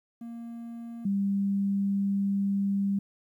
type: tone pair in turn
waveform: triangle / sine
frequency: 233.1 / 198.3 Hz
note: A#3 / G3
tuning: 0 / +20 cents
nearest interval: minor third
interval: 280 cents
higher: first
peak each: -35 / -24 dBFS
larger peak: second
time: 0.21-1.05 / 1.05-2.99 s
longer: second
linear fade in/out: 5 ms
effects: 11-bit